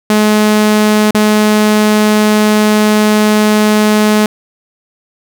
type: tone with dropouts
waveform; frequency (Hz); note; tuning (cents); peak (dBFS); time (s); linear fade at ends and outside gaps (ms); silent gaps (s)
sawtooth; 212.5; G#3; +40; -3; 0.1-4.26; 2; 1.109-1.147
effects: none